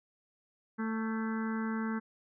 harmonic tone with a mistuned harmonic, 222.2 Hz, A3, 17 cents sharp, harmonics 1 / 2 / 4 / 5 / 6 / 7 / 8 / 9, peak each -32 / -43 / -45 / -46 / -45 / -44 / -51 / -52 dBFS, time 0.78-2 s, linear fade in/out 20 ms, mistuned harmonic 8, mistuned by -54 cents, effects none

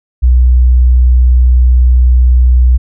sine tone, 62 Hz, B1, 7 cents sharp, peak -3 dBFS, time 0.22-2.78 s, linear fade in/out 20 ms, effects none

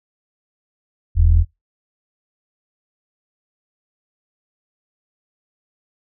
sine tone pair together, 41.4 / 82.2 Hz, E1 / E2, +8 / -4 cents, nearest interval octave, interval 1188 cents, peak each -11 dBFS, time 1.15-1.45 s, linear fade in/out 50 ms, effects noise-tail reverb RT60 0.2 s tail -25 dB re dry + tanh soft clip ceiling -4 dBFS

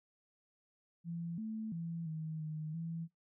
sine tone with pitch steps, 168.9 / 219.4 / 167 / 157.9 / 155 / 165.3 Hz, E3 / A3 / E3 / D#3 / D#3 / E3, +42 / -5 / +23 / +26 / -6 / +5 cents, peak -38 dBFS, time 1.04-3.08 s, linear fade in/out 50 ms, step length 340 ms, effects noise-tail reverb RT60 0.2 s tail -22 dB re dry

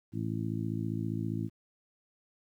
harmonic tone, 55 Hz, A1, in tune, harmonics 2 / 3 / 4 / 5 / 6, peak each -35 / -37 / -38 / -39 / -40 dBFS, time 0.12-1.5 s, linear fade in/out 50 ms, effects 11-bit

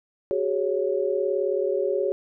sine chord, F# suspended second, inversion none, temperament equal with one note detuned, 376.5 / 415.3 / 554.4 Hz, F#4 / G#4 / C#5, +30 / 0 / 0 cents, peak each -26 dBFS, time 0.31-2.12 s, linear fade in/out 0 ms, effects none

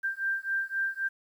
sine beating tone pair, 1578 / 1581.8 Hz, G6 / G6, +11 / +15 cents, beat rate 3.8 Hz, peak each -31 dBFS, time 0.03-1.09 s, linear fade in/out 20 ms, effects 10-bit

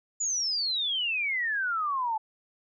sine exponential sweep, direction down, 7040 to 853 Hz, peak -26 dBFS, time 0.2-2.18 s, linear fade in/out 10 ms, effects none

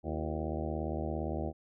harmonic tone with a mistuned harmonic, 77.5 Hz, D#2, 6 cents flat, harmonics 1 / 2 / 3 / 4 / 5 / 6 / 7 / 8 / 9 / 10, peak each -37 / -41 / -41 / -40 / -45 / -45 / -44 / -43 / -45 / -46 dBFS, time 0.03-1.53 s, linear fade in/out 50 ms, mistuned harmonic 4, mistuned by +120 cents, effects none

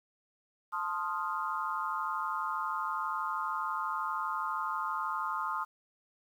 sine chord, F dominant seventh, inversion first, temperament equal, 880 / 1046.5 / 1244.5 / 1396.9 Hz, A5 / C6 / Eb6 / F6, 0 / 0 / 0 / 0 cents, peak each -39 / -36 / -35 / -40 dBFS, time 0.72-5.65 s, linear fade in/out 20 ms, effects 10-bit

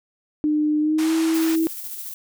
sine tone with pitch glide, 302.1 to 323.8 Hz, D4 to E4, +49 to -31 cents, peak -17 dBFS, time 0.44-1.67 s, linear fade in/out 0 ms, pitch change +120 cents, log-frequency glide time 0.8-1.14 s
pink band-pass noise, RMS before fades -33 dBFS, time 0.98-1.56 s, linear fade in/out 10 ms, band 760 to 12000 Hz, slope 24 dB/octave
violet noise with tremolo, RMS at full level -32 dBFS, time 1.34-2.14 s, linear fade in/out 5 ms, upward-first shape square, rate 14 Hz, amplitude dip 30%
effects none

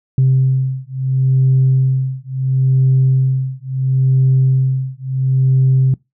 sine beating tone pair, 131.3 / 132.03 Hz, C3 / C3, +6 / +16 cents, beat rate 0.73 Hz, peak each -13 dBFS, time 0.18-5.94 s, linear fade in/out 2 ms, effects noise-tail reverb RT60 0.2 s tail -24 dB re dry + tanh soft clip ceiling -5 dBFS

